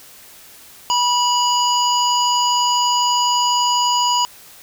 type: harmonic tone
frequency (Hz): 976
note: B5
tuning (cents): -21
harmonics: 1 / 3 / 5 / 7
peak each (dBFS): -16 / -21 / -23 / -24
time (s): 0.9-4.25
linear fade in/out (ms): 0
effects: white hiss -43 dBFS RMS until 4.62 s